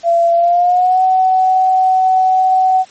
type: tone with pitch glide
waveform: sine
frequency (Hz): 680 to 750.2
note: F5 to F#5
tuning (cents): -46 to +24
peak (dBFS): -8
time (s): 0.03-2.85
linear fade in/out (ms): 50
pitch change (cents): +170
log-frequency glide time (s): 0.35-1.02
effects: white hiss -42 dBFS RMS until 2.9 s + MP3 32 kbps